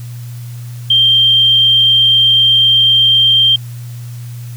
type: tone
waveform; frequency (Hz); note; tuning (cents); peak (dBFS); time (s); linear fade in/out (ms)
sine; 3166; G7; +17; -6; 0.9-3.56; 5
effects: added 120 Hz sine -24 dBFS peak until 4.56 s + white hiss -41 dBFS RMS until 4.56 s